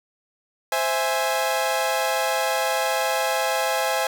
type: chord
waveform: sawtooth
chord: C augmented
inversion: none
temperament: equal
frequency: 523.3 / 659.3 / 830.6 Hz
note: C5 / E5 / G#5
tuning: 0 / 0 / 0 cents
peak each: -22 / -22 / -21 dBFS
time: 0.72-4.07 s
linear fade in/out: 2 ms
effects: none